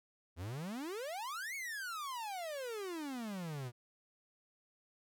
45% pulse exponential two-way sweep, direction up then down, 78.9 to 2250 to 116.9 Hz, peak -40 dBFS, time 0.36-3.72 s, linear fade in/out 50 ms, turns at 1.55 s, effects none

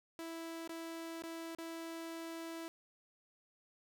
sawtooth tone with dropouts, 329.6 Hz, E4, in tune, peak -39 dBFS, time 0.19-2.68 s, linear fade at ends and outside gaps 0 ms, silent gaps 0.676-0.693 / 1.221-1.237 / 1.549-1.585 s, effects none

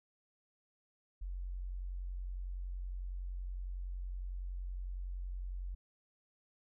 sine tone, 45.4 Hz, F#1, 32 cents flat, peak -38 dBFS, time 1.21-5.75 s, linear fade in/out 10 ms, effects none

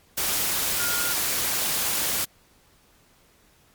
sine tone in noise, 1419 Hz, F6, 27 cents sharp, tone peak -29 dBFS, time 0.79-1.13 s, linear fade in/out 10 ms, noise white, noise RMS -25 dBFS, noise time 0.17-2.25 s, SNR -7 dB, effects pink hiss -59 dBFS RMS until 3.74 s + MP3 96 kbps

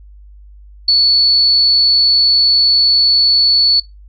sine tone, 4435 Hz, C#8, in tune, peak -7 dBFS, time 0.88-3.8 s, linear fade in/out 5 ms, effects noise-tail reverb RT60 0.2 s tail -23 dB re dry + added 50 Hz sine -36 dBFS peak until 4.08 s

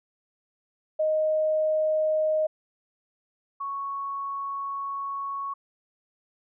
sine tone pair in turn, 622.3 / 1108.8 Hz, D#5 / C#6, 0 / 0 cents, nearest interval minor seventh, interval 1000 cents, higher second, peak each -21 / -29 dBFS, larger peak first, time 0.99-2.47 / 3.6-5.54 s, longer second, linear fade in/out 10 ms, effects none

